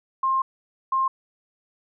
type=tone bursts at uneven times; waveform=sine; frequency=1061 Hz; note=C6; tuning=24 cents sharp; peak=-19 dBFS; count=2; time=0.23-0.42 / 0.92-1.08 s; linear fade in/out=5 ms; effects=none